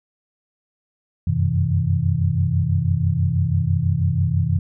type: tone cluster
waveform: sine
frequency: 89.4 / 95.5 / 127.1 / 159.9 Hz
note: F2 / G2 / C3 / D#3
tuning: +41 / -45 / -50 / +48 cents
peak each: -22 dBFS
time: 1.27-4.59 s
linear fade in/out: 5 ms
effects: none